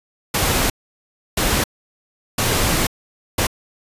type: noise bursts at uneven times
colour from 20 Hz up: pink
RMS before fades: -18 dBFS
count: 4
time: 0.34-0.7 / 1.37-1.64 / 2.38-2.87 / 3.38-3.47 s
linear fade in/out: 5 ms
effects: resampled to 32000 Hz